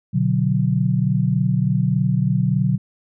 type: chord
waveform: sine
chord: B minor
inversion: none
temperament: equal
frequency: 123.47 / 146.83 / 185 Hz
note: B2 / D3 / F#3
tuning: 0 / 0 / 0 cents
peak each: -20 dBFS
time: 0.13-2.78 s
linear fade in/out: 20 ms
effects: none